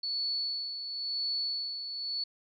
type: tone with tremolo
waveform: sine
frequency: 4433 Hz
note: C#8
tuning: 1 cent flat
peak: -29 dBFS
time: 0.03-2.24 s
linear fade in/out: 5 ms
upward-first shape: sine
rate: 0.96 Hz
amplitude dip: 55%
effects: none